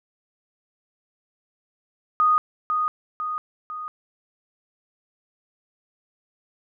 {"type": "tone with echo", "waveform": "sine", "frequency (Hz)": 1239, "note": "D#6", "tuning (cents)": -8, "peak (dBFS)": -15, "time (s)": [2.2, 2.38], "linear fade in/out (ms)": 0, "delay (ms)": 500, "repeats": 3, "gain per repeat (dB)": -5, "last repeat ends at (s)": 3.88, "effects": []}